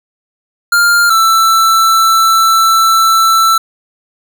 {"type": "tone pair in turn", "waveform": "square", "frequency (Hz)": [1400, 1330.5], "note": ["F6", "E6"], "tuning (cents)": [4, 16], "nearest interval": "minor second", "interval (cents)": 88, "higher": "first", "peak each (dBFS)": -7, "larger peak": "neither", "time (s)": [[0.72, 1.1], [1.1, 3.58]], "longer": "second", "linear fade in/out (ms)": 5, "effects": []}